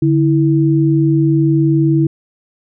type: tone pair together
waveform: sine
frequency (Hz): 145.2 / 326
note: D3 / E4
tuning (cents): -19 / -19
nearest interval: octave + major second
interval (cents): 1400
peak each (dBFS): -12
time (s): 0.02-2.07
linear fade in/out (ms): 5
effects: none